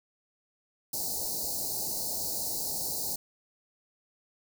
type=band-stop noise; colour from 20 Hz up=white; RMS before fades=-33 dBFS; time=0.93-3.16 s; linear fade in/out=5 ms; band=900 to 4100 Hz; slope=96 dB/octave; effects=none